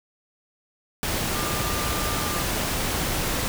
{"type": "tone in noise", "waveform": "sine", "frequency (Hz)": 1196, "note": "D6", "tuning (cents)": 31, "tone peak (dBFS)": -33, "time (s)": [1.35, 2.43], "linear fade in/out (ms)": 0, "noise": "pink", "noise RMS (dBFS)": -26, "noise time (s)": [1.03, 3.48], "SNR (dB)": -10, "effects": []}